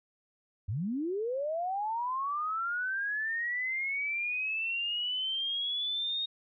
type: linear sweep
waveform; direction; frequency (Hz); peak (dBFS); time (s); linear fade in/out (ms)
sine; up; 84.5 to 3734; -30; 0.68-6.26; 10
effects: none